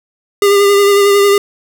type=tone with vibrato; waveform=square; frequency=402.6 Hz; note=G4; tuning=46 cents sharp; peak=-7 dBFS; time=0.42-1.38 s; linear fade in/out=2 ms; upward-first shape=sine; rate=11 Hz; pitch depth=24 cents each way; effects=none